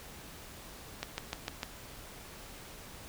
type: click train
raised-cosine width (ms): 0.2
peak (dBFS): -17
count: 5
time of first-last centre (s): 1.03-1.632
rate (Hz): 6.65
effects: pink hiss -49 dBFS RMS until 3.08 s